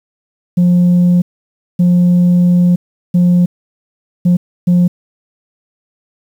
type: tone bursts at uneven times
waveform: sine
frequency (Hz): 177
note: F3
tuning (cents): +23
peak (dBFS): -4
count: 5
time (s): 0.57-1.22 / 1.79-2.76 / 3.14-3.46 / 4.25-4.37 / 4.67-4.88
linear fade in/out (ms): 10
effects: tanh soft clip ceiling -5 dBFS + 7-bit